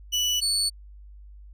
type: tone pair in turn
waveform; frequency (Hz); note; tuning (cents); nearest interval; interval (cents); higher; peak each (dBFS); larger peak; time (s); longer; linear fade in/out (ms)
30% pulse; 2960 / 4449; F#7 / C#8; 0 / +5; perfect fifth; 705; second; -19; neither; 0.12-0.41 / 0.41-0.7; neither; 20
effects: added 50 Hz sine -43 dBFS peak until 1.53 s + resampled to 32000 Hz